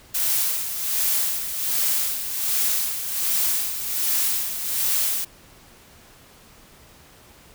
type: noise with tremolo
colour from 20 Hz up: blue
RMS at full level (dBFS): -21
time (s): 0.14-5.25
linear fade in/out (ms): 10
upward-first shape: sine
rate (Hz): 1.3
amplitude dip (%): 60
effects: pink hiss -50 dBFS RMS until 7.54 s